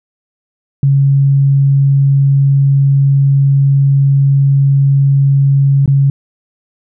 sine tone with dropouts, 138.4 Hz, C#3, 2 cents flat, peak -6 dBFS, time 0.83-6.1 s, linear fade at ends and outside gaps 2 ms, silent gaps 5.859-5.877 s, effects none

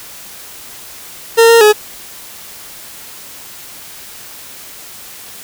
40% pulse tone with pitch steps, 458.1 / 461.9 / 422.7 Hz, A#4 / A#4 / G#4, -30 / -16 / +31 cents, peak -3 dBFS, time 1.37-1.73 s, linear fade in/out 20 ms, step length 120 ms, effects white hiss -33 dBFS RMS until 5.43 s

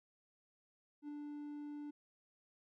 triangle tone with ADSR envelope, 293.7 Hz, D4, in tune, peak -40 dBFS, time 1.02-1.91 s, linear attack 65 ms, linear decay 5 ms, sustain -2 dB, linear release 10 ms, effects none

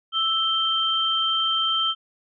sine tone pair together, 1318.5 / 3136 Hz, E6 / G7, 0 / 0 cents, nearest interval octave + minor third, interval 1500 cents, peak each -25 / -21 dBFS, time 0.12-1.95 s, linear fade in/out 50 ms, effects none

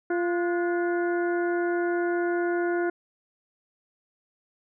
harmonic tone with a mistuned harmonic, 347.4 Hz, F4, 9 cents flat, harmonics 1 / 2 / 3 / 4 / 5 / 6, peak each -24 / -32 / -42 / -33 / -42 / -49 dBFS, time 0.1-2.9 s, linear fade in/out 5 ms, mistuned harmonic 4, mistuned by +71 cents, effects none

